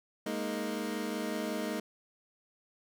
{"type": "chord", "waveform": "25% pulse", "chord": "Ab suspended second", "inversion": "none", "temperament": "equal", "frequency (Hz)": [207.7, 233.1, 311.1], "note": ["Ab3", "Bb3", "Eb4"], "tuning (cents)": [0, 0, 0], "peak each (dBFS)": -34, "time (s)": [0.26, 1.8], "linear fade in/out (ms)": 5, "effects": []}